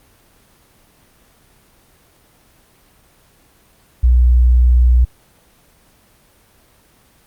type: tone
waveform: sine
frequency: 61.1 Hz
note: B1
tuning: 18 cents flat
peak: -7 dBFS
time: 4.03-5.05 s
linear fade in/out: 10 ms
effects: pink hiss -52 dBFS RMS until 7.26 s + Opus 24 kbps